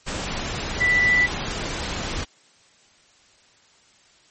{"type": "tone in noise", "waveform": "sine", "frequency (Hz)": 1977, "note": "B6", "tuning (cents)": 1, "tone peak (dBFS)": -15, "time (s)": [0.8, 1.27], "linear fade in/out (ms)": 20, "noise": "pink", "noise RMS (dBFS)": -28, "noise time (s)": [0.06, 2.25], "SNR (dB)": 10, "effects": ["white hiss -56 dBFS RMS until 4.3 s", "MP3 32 kbps"]}